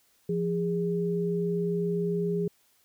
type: tone pair together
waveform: sine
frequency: 172.49 / 410 Hz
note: F3 / G#4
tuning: -21 / -22 cents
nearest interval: octave + minor third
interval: 1499 cents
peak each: -28 dBFS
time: 0.29-2.48 s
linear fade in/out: 5 ms
effects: white hiss -66 dBFS RMS until 2.84 s